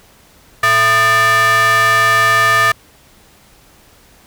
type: ring-modulated tone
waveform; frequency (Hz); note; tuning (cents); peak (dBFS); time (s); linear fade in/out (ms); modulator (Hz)
square; 277.2; C#4; 0; -7; 0.63-2.72; 5; 1500
effects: pink hiss -47 dBFS RMS until 4.26 s